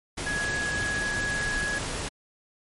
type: tone in noise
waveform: sine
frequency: 1672 Hz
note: G#6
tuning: 11 cents sharp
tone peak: -27 dBFS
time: 0.26-1.79 s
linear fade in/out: 10 ms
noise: pink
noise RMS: -32 dBFS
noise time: 0.17-2.09 s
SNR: +2 dB
effects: MP3 48 kbps